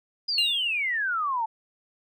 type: exponential sweep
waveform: sine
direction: down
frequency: 4970 to 867 Hz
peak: -24 dBFS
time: 0.28-1.46 s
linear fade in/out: 10 ms
type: tone with exponential decay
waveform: triangle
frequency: 2806 Hz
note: F7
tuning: 8 cents sharp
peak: -18 dBFS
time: 0.38-0.98 s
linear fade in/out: 2 ms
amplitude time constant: 130 ms
effects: none